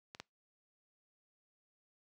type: clicks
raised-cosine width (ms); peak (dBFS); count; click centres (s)
0.2; -30 / -25; 2; 0.149 / 0.2
effects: noise-tail reverb RT60 0.2 s tail -25 dB re dry + high-pass 80 Hz 12 dB/octave

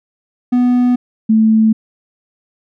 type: tone pair in turn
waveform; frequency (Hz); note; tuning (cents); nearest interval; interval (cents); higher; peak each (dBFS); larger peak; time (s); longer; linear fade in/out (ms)
triangle / sine; 246.9 / 220; B3 / A3; 0 / 0; major second; 200; first; -7; neither; 0.52-0.96 / 1.29-1.73; neither; 10
effects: none

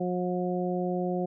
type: harmonic tone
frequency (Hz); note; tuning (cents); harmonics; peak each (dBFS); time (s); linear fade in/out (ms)
180; F#3; -47; 1 / 2 / 3 / 4; -30 / -31 / -34 / -35; 0-1.26; 10
effects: none

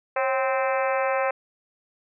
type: harmonic tone with a mistuned harmonic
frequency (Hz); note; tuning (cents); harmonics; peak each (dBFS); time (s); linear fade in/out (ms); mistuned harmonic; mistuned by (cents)
260; C4; -11; 2 / 3 / 4 / 5 / 6 / 7 / 8 / 9 / 10; -24 / -28 / -30 / -32 / -34 / -35 / -36 / -37 / -38; 0.16-1.31; 5; 2; +63
effects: none

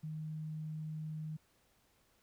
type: tone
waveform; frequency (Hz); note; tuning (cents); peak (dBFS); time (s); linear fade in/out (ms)
sine; 155.56; D#3; 0; -39; 0.03-1.37; 10
effects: pink hiss -72 dBFS RMS until 2.22 s

